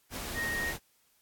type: tone in noise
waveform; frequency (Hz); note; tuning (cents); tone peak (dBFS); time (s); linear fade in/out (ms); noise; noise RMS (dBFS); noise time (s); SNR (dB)
sine; 1864.7; A#6; 0; -31; 0.34-0.74; 50; pink; -38; 0.1-0.79; +4
effects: white hiss -69 dBFS RMS until 1.21 s + AAC 64 kbps